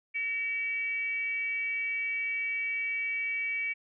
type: tone with frequency modulation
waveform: sine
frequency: 2286 Hz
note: D7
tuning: 47 cents flat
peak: -29 dBFS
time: 0.14-3.74 s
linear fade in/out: 20 ms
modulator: 433 Hz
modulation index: 0.4
effects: none